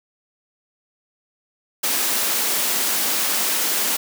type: high-pass noise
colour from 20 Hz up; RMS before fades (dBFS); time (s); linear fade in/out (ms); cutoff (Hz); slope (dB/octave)
white; -21; 1.83-3.97; 10; 190; 48
effects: none